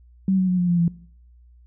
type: tone with pitch steps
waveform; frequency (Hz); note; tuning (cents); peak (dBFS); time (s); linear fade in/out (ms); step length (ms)
sine; 190.6 / 186.25 / 181.99 / 177.84 / 173.77 / 169.81; G3 / F#3 / F#3 / F3 / F3 / F3; -48 / +12 / -28 / +32 / -8 / -48; -16; 0.28-0.88; 2; 100
effects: noise-tail reverb RT60 0.6 s tail -20 dB re dry + added 60 Hz sine -48 dBFS peak until 1.66 s